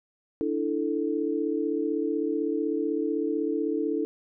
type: chord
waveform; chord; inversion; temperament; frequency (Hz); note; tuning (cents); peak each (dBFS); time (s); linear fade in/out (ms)
sine; D suspended second; none; equal; 293.7 / 329.6 / 440; D4 / E4 / A4; 0 / 0 / 0; -29; 0.41-4.05; 0
effects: none